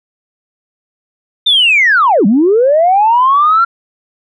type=linear two-way sweep; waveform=sine; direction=down then up; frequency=3648 to 185 to 1385 Hz; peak=-5 dBFS; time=1.46-3.65 s; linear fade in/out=10 ms; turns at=2.26 s; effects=tanh soft clip ceiling -1 dBFS